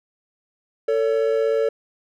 triangle tone pair together, 447.4 / 564.4 Hz, A4 / C#5, +29 / +31 cents, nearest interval major third, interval 402 cents, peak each -17 / -20 dBFS, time 0.88-1.69 s, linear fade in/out 5 ms, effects none

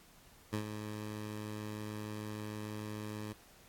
15% pulse tone with ADSR envelope, 106.5 Hz, G#2, 44 cents sharp, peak -26 dBFS, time 0.52-3.33 s, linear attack 20 ms, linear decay 91 ms, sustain -8 dB, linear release 6 ms, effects pink hiss -61 dBFS RMS until 3.68 s + AAC 64 kbps

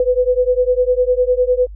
sine beating tone pair, 495.3 / 505.2 Hz, B4 / B4, +5 / +39 cents, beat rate 9.9 Hz, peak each -15 / -15 dBFS, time 0-1.67 s, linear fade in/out 2 ms, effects added 50 Hz sine -30 dBFS peak until 1.75 s

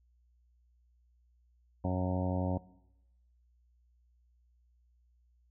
harmonic tone with a mistuned harmonic, 91.8 Hz, F#2, 13 cents flat, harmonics 1 / 2 / 3 / 4 / 5 / 6 / 7 / 8 / 9 / 10, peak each -33 / -35 / -37 / -46 / -48 / -40 / -43 / -43 / -50 / -46 dBFS, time 1.84-2.58 s, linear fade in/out 5 ms, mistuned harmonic 9, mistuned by +31 cents, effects noise-tail reverb RT60 0.9 s tail -20 dB re dry + added 60 Hz sine -65 dBFS peak until 5.5 s

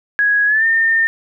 sine tone with pitch glide, 1663 to 1813.5 Hz, G#6 to A#6, +2 to -48 cents, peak -11 dBFS, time 0.19-1.07 s, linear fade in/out 0 ms, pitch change +150 cents, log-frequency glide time 0.46-0.65 s, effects none

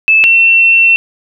sine tone pair in turn, 2622 / 2702 Hz, E7 / E7, -10 / +42 cents, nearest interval minor second, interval 52 cents, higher second, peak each -4 dBFS, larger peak neither, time 0.08-0.24 / 0.24-0.96 s, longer second, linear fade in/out 0 ms, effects none

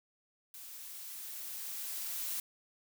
blue noise with level ramp, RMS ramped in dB -49 to -37 dBFS, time 0.54-2.4 s, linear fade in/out 2 ms, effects none

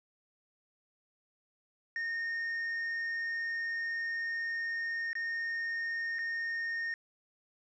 triangle tone with dropouts, 1839 Hz, A#6, 24 cents flat, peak -31 dBFS, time 1.96-6.94 s, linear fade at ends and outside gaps 1 ms, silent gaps 5.131-5.153 / 6.186-6.19 s, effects resampled to 16000 Hz + 11-bit

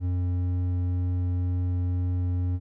sine tone with hard clipping, 89.8 Hz, F2, 49 cents sharp, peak -25 dBFS, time 0-2.6 s, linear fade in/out 50 ms, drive 6 dB, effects none

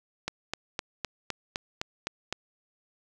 click train, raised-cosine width 0.2 ms, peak -13 dBFS, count 9, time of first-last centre 0.28-2.326 s, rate 3.91 Hz, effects none

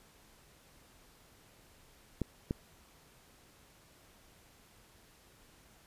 clicks, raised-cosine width 3 ms, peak -19 dBFS, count 2, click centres 2.217 / 2.509 s, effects pink hiss -62 dBFS RMS until 5.86 s + resampled to 32000 Hz

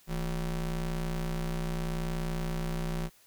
square ring-modulated tone, 96.4 Hz, G2, 28 cents flat, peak -28 dBFS, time 0.07-3.1 s, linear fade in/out 50 ms, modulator 66 Hz, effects white hiss -61 dBFS RMS until 3.26 s

